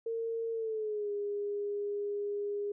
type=tone with pitch glide; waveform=sine; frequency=456.3 to 408.9 Hz; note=A#4 to G#4; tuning=-37 to -27 cents; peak=-32 dBFS; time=0.06-2.72 s; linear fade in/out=5 ms; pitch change=-190 cents; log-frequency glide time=0.52-1.11 s; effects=none